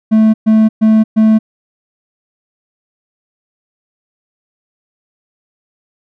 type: tone bursts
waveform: triangle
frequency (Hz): 218.8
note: A3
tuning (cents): -9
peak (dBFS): -3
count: 4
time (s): 0.11-1.39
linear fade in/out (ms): 20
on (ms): 230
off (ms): 120
effects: none